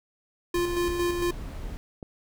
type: tone with tremolo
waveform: square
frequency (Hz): 349.2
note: F4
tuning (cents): 0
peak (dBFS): -24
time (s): 0.54-1.31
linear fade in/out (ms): 5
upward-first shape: square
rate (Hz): 4.4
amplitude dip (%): 40
type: noise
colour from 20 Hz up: brown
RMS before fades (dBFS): -36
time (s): 0.55-1.77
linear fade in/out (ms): 0
type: click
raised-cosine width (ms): 2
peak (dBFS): -25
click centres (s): 2.028
effects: none